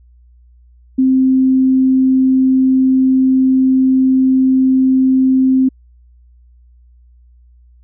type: tone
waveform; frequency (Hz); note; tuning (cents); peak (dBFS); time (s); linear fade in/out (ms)
sine; 261.6; C4; 0; -8; 0.98-5.69; 10
effects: added 60 Hz sine -43 dBFS peak until 7.83 s